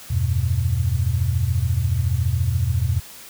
sine chord, E minor, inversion none, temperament equal with one note detuned, 82.41 / 96.65 / 123.47 Hz, E2 / G2 / B2, 0 / -24 / 0 cents, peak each -22 dBFS, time 0.1-3 s, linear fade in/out 10 ms, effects white hiss -41 dBFS RMS until 3.29 s

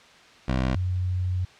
15% pulse / sine tone pair in turn, 64.3 / 91.28 Hz, C2 / F#2, -30 / -23 cents, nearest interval tritone, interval 607 cents, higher second, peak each -16 / -23 dBFS, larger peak first, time 0.48-0.75 / 0.75-1.45 s, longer second, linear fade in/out 5 ms, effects white hiss -51 dBFS RMS until 1.59 s + low-pass 4000 Hz 12 dB/octave

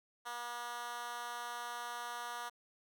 10% pulse tone with high-pass filter, 240 Hz, B3, 49 cents flat, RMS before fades -43 dBFS, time 0.25-2.5 s, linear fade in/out 20 ms, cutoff 940 Hz, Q 1.4, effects none

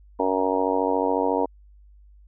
harmonic tone, 94 Hz, F#2, 28 cents sharp, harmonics 3 / 4 / 5 / 6 / 7 / 8 / 9 / 10, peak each -27 / -31 / -25 / -30 / -29 / -33 / -31 / -27 dBFS, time 0.19-1.46 s, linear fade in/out 10 ms, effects added 50 Hz sine -48 dBFS peak until 2.27 s

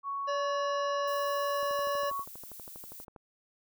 sine tone, 1113 Hz, C#6, 7 cents sharp, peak -32 dBFS, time 0.03-2.25 s, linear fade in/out 50 ms
harmonic tone, 572 Hz, D5, 46 cents flat, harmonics 1 / 3 / 5 / 7 / 9 / 10, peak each -31 / -41 / -45 / -48 / -50 / -51 dBFS, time 0.27-2.11 s, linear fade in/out 20 ms
violet noise, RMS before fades -47 dBFS, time 1.07-3.05 s, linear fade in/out 10 ms
click train, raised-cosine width 1 ms, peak -34 dBFS, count 20, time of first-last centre 1.63-3.162 s, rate 12.4 Hz
effects none

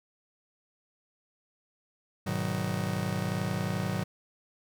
45% pulse chord, G# minor seventh, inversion none, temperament just, 103.83 / 124.59 / 155.74 / 186.89 Hz, G#2 / B2 / D#3 / F#3, 0 / +16 / +2 / +18 cents, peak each -35 / -37 / -35 / -33 dBFS, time 2.26-4.04 s, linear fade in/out 10 ms, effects none

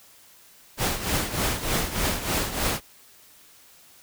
pink noise with tremolo, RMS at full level -23 dBFS, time 0.77-2.81 s, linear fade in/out 50 ms, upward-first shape triangle, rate 3.3 Hz, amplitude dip 75%, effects white hiss -53 dBFS RMS until 4.02 s

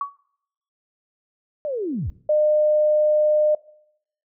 sine tone with exponential decay, 1126 Hz, C#6, 27 cents sharp, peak -19 dBFS, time 0.01-0.17 s, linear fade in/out 2 ms, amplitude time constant 33 ms
sine linear sweep, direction down, 618 to 55.2 Hz, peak -23 dBFS, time 1.65-2.1 s, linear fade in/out 0 ms
sine tone, 606 Hz, D#5, 46 cents flat, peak -15 dBFS, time 2.29-3.55 s, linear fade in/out 5 ms
effects noise-tail reverb RT60 0.7 s tail -21 dB re dry

